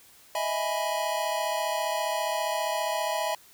square chord, E major seventh, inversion third, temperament equal with one note detuned, 624.4 / 659.3 / 830.6 / 987.8 Hz, D#5 / E5 / G#5 / B5, +6 / 0 / 0 / 0 cents, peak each -33 dBFS, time 0.35-3.35 s, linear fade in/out 2 ms, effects white hiss -55 dBFS RMS until 3.53 s

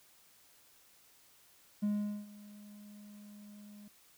triangle tone with ADSR envelope, 207.3 Hz, G#3, 3 cents flat, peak -26 dBFS, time 1.82-3.88 s, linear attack 17 ms, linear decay 420 ms, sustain -22 dB, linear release 3 ms, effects tanh soft clip ceiling -23 dBFS + white hiss -64 dBFS RMS until 4.17 s

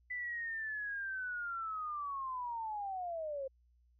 sine linear sweep, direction down, 2000 to 523.3 Hz, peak -37 dBFS, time 0.1-3.48 s, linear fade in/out 10 ms, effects added 60 Hz sine -66 dBFS peak until 3.99 s

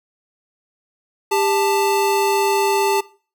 square tone pair together, 396.8 / 880 Hz, G4 / A5, +21 / 0 cents, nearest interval octave + major second, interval 1379 cents, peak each -19 dBFS, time 1.31-3.01 s, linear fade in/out 10 ms, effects noise-tail reverb RT60 0.4 s tail -21 dB re dry

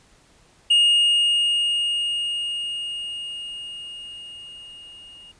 triangle tone with level ramp, 2850 Hz, F7, 34 cents sharp, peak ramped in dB -11 to -41 dBFS, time 0.7-5.32 s, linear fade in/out 10 ms, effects pink hiss -56 dBFS RMS until 5.39 s + resampled to 22050 Hz

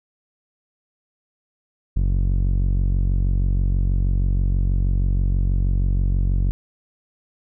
sawtooth tone with low-pass filter, 46.25 Hz, F#1, in tune, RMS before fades -19 dBFS, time 1.96-6.51 s, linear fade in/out 0 ms, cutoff 160 Hz, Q 0.64, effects none

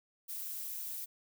violet noise, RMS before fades -41 dBFS, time 0.28-1.06 s, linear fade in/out 20 ms, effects none

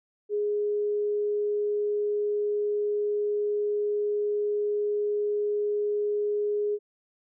sine tone, 415.3 Hz, G#4, in tune, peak -24 dBFS, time 0.29-6.79 s, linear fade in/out 50 ms, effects none

